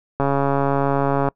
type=click train; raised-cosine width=1 ms; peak=-6 dBFS; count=152; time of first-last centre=0.2-1.286 s; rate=139 Hz; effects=noise-tail reverb RT60 0.1 s tail -25 dB re dry